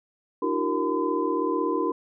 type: tone cluster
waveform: sine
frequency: 300.9 / 336.9 / 378.8 / 464.9 / 1016 Hz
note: D4 / E4 / F#4 / A#4 / B5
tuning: +42 / +38 / +41 / -5 / +49 cents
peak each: -29 dBFS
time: 0.42-1.92 s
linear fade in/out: 5 ms
effects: none